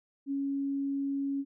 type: tone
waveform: sine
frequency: 277.2 Hz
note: C#4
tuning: in tune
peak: -29 dBFS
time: 0.26-1.45 s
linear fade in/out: 50 ms
effects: none